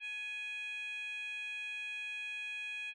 sine tone with frequency modulation, 2489 Hz, D#7, in tune, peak -37 dBFS, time 0-2.94 s, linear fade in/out 50 ms, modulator 807 Hz, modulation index 0.59, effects tanh soft clip ceiling -36 dBFS

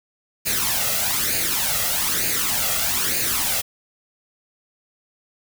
white noise with flanger, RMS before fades -22 dBFS, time 0.45-3.62 s, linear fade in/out 20 ms, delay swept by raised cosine 0.44 to 1.54 ms, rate 1.1 Hz, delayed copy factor +0.65, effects none

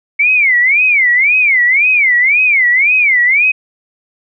sine tone with vibrato, 2208 Hz, C#7, 7 cents flat, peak -7 dBFS, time 0.19-3.52 s, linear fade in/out 10 ms, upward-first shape sine, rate 1.9 Hz, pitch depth 240 cents each way, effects none

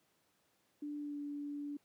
sine tone with pitch glide, 293.7 to 289.3 Hz, D4 to D4, 0 to -26 cents, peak -39 dBFS, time 0.82-1.77 s, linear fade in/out 5 ms, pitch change -26 cents, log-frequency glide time 0.98-1.18 s, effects pink hiss -75 dBFS RMS until 1.84 s + high-pass 150 Hz 12 dB/octave

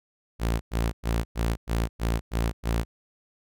sawtooth tone bursts, 56.9 Hz, A#1, 41 cents flat, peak -19 dBFS, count 8, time 0.39-2.85 s, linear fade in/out 50 ms, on 220 ms, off 100 ms, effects none

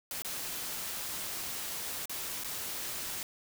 white noise with dropouts, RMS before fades -38 dBFS, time 0.11-3.23 s, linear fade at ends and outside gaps 1 ms, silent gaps 0.221-0.247 / 2.056-2.095 / 2.437-2.444 s, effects none

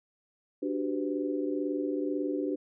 sine chord, G major seventh, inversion second, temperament equal with one note detuned, 293.7 / 370 / 392 / 504.8 Hz, D4 / F#4 / G4 / B4, 0 / 0 / 0 / +38 cents, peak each -31 / -35 / -36 / -37 dBFS, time 0.62-2.56 s, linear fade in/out 10 ms, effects none

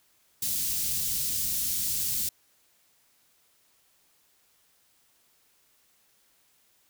white band-stop noise, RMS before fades -29 dBFS, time 0.42-2.29 s, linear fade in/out 5 ms, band 180 to 4700 Hz, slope 12 dB/octave, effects white hiss -66 dBFS RMS until 6.89 s

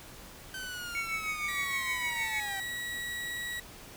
sawtooth linear sweep, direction down, 1547 to 770 Hz, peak -34 dBFS, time 0.54-2.6 s, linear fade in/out 2 ms
triangle tone with tremolo, 2228 Hz, C#7, 8 cents sharp, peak -28 dBFS, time 0.95-2.4 s, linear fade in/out 0 ms, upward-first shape triangle, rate 6.5 Hz, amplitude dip 85%
35% pulse tone, 1925 Hz, B6, 45 cents flat, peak -33 dBFS, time 1.48-3.6 s, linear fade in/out 5 ms
effects pink hiss -49 dBFS RMS until 3.96 s

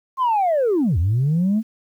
sine linear two-way sweep, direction down then up, 1077 to 77.6 to 227.9 Hz, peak -14 dBFS, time 0.17-1.63 s, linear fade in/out 50 ms, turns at 0.98 s, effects tanh soft clip ceiling -13 dBFS + 9-bit

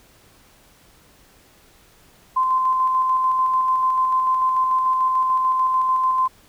sine tone with tremolo, 1036 Hz, C6, 17 cents flat, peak -15 dBFS, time 2.36-6.28 s, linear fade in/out 10 ms, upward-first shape square, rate 6.8 Hz, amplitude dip 25%, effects pink hiss -53 dBFS RMS until 6.48 s

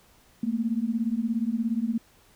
sine beating tone pair, 220 / 237 Hz, A3 / A#3, 0 / +29 cents, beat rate 17 Hz, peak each -27 dBFS, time 0.43-1.98 s, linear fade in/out 5 ms, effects pink hiss -59 dBFS RMS until 2.35 s

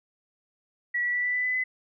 sine tone with pitch steps, 1936 / 1949.5 / 1963 / 1976.7 / 1990.4 / 2004 / 2018 Hz, B6 / B6 / B6 / B6 / B6 / B6 / B6, -35 / -23 / -11 / +1 / +13 / +25 / +37 cents, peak -24 dBFS, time 0.94-1.64 s, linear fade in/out 10 ms, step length 100 ms, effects none

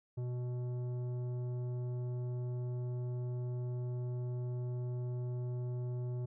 sine tone with tanh clipping, 123.47 Hz, B2, in tune, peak -37 dBFS, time 0.17-6.26 s, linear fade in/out 10 ms, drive 11 dB, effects none

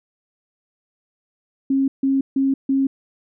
sine tone bursts, 270.5 Hz, C#4, 42 cents flat, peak -15 dBFS, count 4, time 1.7-2.87 s, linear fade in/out 5 ms, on 180 ms, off 150 ms, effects none

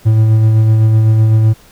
triangle tone with tremolo, 110 Hz, A2, in tune, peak -3 dBFS, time 0.05-1.54 s, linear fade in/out 20 ms, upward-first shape sine, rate 7.9 Hz, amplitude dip 25%, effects pink hiss -44 dBFS RMS until 1.71 s

